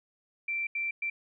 sine tone bursts at uneven times, 2348 Hz, D7, 1 cent flat, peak -29 dBFS, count 3, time 0.48-0.67 / 0.75-0.91 / 1.02-1.1 s, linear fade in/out 5 ms, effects none

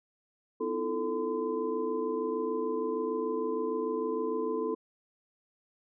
sine tone cluster, 252.5 / 314.1 / 340.7 / 441.9 / 1021 Hz, B3 / D#4 / F4 / A4 / C6, +39 / +16 / -43 / +7 / -43 cents, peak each -38 / -38 / -37 / -31 / -39 dBFS, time 0.6-4.75 s, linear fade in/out 10 ms, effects none

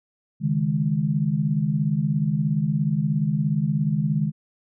sine chord, C# suspended second, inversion none, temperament equal, 138.59 / 155.56 / 207.7 Hz, C#3 / D#3 / G#3, 0 / 0 / 0 cents, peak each -26 / -22 / -25 dBFS, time 0.4-4.32 s, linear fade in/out 50 ms, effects none

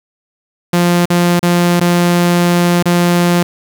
sawtooth tone with dropouts, 174.61 Hz, F3, in tune, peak -5 dBFS, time 0.73-3.43 s, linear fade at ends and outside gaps 5 ms, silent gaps 1.056-1.101 / 1.395-1.428 / 1.799-1.809 / 2.827-2.856 s, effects 7-bit

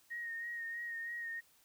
sine tone with vibrato, 1864.7 Hz, A#6, in tune, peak -39 dBFS, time 0.1-1.41 s, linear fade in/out 20 ms, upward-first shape sine, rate 3.1 Hz, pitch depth 28 cents each way, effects white hiss -68 dBFS RMS until 1.64 s

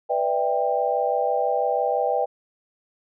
sine chord, E minor seventh, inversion second, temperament just, 494.4 / 593.3 / 659.3 / 791.1 Hz, B4 / D5 / E5 / G5, +2 / +18 / 0 / +16 cents, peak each -25 / -26 / -27 / -24 dBFS, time 0.09-2.26 s, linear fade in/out 20 ms, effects none

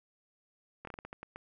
slowing click train, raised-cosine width 0.5 ms, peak -28 dBFS, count 9, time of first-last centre 0.85-1.36 s, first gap 23 ms, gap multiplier 1.28, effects none

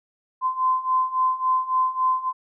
sine beating tone pair, 1029 / 1032.6 Hz, C6 / C6, -29 / -23 cents, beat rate 3.6 Hz, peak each -24 / -21 dBFS, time 0.41-2.33 s, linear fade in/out 50 ms, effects none

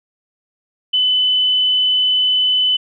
sine tone, 3012 Hz, F#7, 30 cents sharp, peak -12 dBFS, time 0.93-2.77 s, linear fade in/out 10 ms, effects none

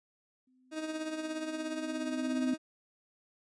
sine tone with exponential growth, 256 Hz, C4, 38 cents flat, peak -27 dBFS, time 0.47-2.54 s, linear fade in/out 5 ms, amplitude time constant 450 ms
30% pulse tone with tremolo, 313.3 Hz, D#4, 12 cents sharp, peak -30 dBFS, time 0.71-2.58 s, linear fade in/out 50 ms, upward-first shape triangle, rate 17 Hz, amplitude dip 60%
effects resampled to 22050 Hz

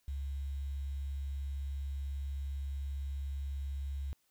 sine tone with quantisation, 69.3 Hz, C#2, in tune, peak -35 dBFS, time 0.08-4.13 s, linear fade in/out 0 ms, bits 10, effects white hiss -75 dBFS RMS until 4.3 s

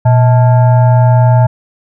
sine tone with frequency modulation, 120 Hz, B2, 49 cents flat, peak -4 dBFS, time 0.05-1.47 s, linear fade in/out 10 ms, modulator 758 Hz, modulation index 0.55, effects none

